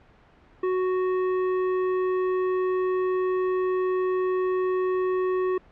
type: tone with hard clipping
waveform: sine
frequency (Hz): 370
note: F#4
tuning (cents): 0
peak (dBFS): -24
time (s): 0.63-5.58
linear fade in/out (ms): 5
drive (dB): 12
effects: pink hiss -55 dBFS RMS until 5.71 s + low-pass 2000 Hz 12 dB/octave